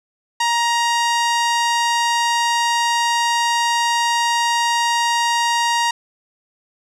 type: tone with low-pass filter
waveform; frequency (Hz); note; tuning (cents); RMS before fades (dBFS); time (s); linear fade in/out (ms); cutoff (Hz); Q
sawtooth; 940; A#5; +14; -18; 0.4-5.91; 5; 7100; 1.2
effects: none